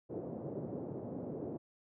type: band-pass noise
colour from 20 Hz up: white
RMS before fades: -42 dBFS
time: 0.09-1.58 s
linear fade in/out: 20 ms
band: 110 to 510 Hz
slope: 24 dB/octave
effects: none